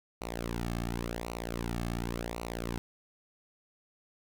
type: tone with flanger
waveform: sawtooth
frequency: 58.27 Hz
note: A#1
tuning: in tune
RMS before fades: -36 dBFS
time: 0.21-2.78 s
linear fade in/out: 0 ms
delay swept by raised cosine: 0.59 to 2.09 ms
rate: 0.91 Hz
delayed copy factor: -0.8
effects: none